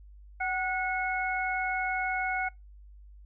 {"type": "tone cluster", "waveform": "sine", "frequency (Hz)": [751, 1461, 2188], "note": ["F#5", "F#6", "C#7"], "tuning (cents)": [26, -22, -23], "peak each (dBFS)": [-31, -33, -33], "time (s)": [0.4, 2.49], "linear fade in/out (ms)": 10, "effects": ["noise-tail reverb RT60 0.2 s tail -25 dB re dry", "added 50 Hz sine -48 dBFS peak until 3.25 s"]}